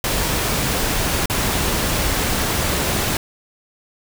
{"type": "noise with dropouts", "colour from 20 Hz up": "pink", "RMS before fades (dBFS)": -20, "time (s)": [0.04, 3.17], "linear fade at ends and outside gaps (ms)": 2, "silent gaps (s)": [1.258, 1.298], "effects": []}